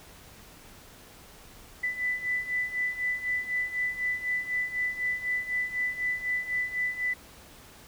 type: beating tone pair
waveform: sine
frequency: 1989 / 1993 Hz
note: B6 / B6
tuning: +12 / +15 cents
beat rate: 4 Hz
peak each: -33 / -29 dBFS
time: 1.83-7.14 s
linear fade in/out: 10 ms
effects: pink hiss -51 dBFS RMS until 7.87 s